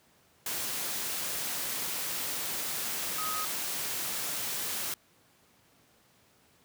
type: tone in noise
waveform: sine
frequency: 1259 Hz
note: D#6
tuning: 20 cents sharp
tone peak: -34 dBFS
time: 3.18-3.45 s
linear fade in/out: 2 ms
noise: white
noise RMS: -34 dBFS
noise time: 0.46-4.94 s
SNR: -3 dB
effects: pink hiss -64 dBFS RMS until 6.64 s + high-pass 100 Hz 12 dB/octave